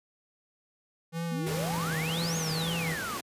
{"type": "tone with vibrato", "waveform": "square", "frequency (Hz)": 163.7, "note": "E3", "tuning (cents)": -12, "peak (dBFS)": -31, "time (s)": [1.12, 2.97], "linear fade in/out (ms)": 50, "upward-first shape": "triangle", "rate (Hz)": 2, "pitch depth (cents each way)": 56}
{"type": "exponential two-way sweep", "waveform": "sine", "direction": "up then down", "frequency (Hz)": [220, 6740, 1066], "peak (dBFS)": -34, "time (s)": [1.31, 3.18], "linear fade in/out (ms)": 10, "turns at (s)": 2.37}
{"type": "noise", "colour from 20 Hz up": "pink", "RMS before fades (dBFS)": -36, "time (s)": [1.46, 3.21], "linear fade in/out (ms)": 10}
{"effects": ["high-pass 100 Hz 12 dB/octave", "resampled to 32000 Hz"]}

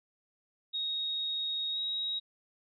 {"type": "tone with pitch glide", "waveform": "sine", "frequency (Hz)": [3755, 3805], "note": ["A#7", "A#7"], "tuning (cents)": [12, 35], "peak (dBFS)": -31, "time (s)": [0.73, 2.2], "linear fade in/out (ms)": 20, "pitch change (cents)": 23, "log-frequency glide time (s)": [1.72, 1.78], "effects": []}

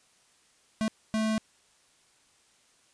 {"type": "tone bursts at uneven times", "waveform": "square", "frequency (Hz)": 218.6, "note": "A3", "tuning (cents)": -11, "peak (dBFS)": -26, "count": 2, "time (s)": [[0.81, 0.88], [1.14, 1.38]], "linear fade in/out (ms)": 0, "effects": ["white hiss -64 dBFS RMS until 2.93 s", "resampled to 22050 Hz"]}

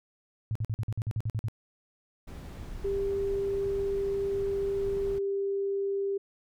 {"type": "tone bursts", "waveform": "sine", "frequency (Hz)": 110, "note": "A2", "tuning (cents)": 0, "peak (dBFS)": -27, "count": 11, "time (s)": [0.51, 1.484], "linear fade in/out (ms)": 0, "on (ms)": 44, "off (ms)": 49}
{"type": "noise", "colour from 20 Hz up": "brown", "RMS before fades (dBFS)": -40, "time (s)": [2.27, 5.19], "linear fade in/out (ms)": 10}
{"type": "tone", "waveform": "sine", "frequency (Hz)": 395.7, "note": "G4", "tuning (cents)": 16, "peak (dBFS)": -27, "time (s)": [2.84, 6.18], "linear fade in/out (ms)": 10}
{"effects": []}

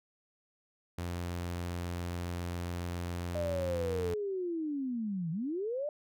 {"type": "tone", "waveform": "sawtooth", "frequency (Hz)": 87.31, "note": "F2", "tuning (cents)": 0, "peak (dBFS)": -31, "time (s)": [0.98, 4.14], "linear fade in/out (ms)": 5}
{"type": "linear two-way sweep", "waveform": "sine", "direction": "down then up", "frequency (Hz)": [610, 155.56, 610], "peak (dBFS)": -32, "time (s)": [3.35, 5.89], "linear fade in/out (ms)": 2, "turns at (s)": 5.31}
{"effects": []}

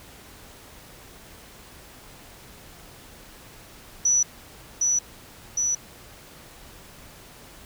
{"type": "tone with echo", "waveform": "sine", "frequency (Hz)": 5920, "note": "F#8", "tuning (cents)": 0, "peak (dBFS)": -17, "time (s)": [4.05, 4.23], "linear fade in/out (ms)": 5, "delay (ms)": 760, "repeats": 2, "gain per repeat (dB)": -2, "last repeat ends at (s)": 5.75, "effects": ["pink hiss -47 dBFS RMS until 7.65 s"]}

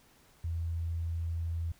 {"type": "tone", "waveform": "sine", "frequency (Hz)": 83.3, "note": "E2", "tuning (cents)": 19, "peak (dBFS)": -31, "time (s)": [0.44, 1.72], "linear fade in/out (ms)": 5, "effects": ["pink hiss -63 dBFS RMS until 1.79 s"]}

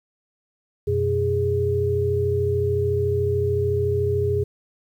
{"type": "tone cluster", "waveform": "sine", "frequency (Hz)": [90.8, 124.5, 411.9], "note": ["F#2", "B2", "G#4"], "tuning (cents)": [-32, 14, -14], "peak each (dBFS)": [-24, -26, -21], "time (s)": [0.87, 4.44], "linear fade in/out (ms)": 10, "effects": ["9-bit"]}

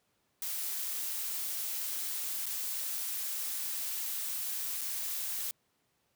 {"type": "noise with dropouts", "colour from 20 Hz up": "blue", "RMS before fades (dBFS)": -36, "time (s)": [0.42, 5.51], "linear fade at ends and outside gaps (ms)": 1, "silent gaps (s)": [[2.458, 2.464], [4.811, 4.815]], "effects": ["pink hiss -75 dBFS RMS until 6.15 s", "high-pass 100 Hz 12 dB/octave"]}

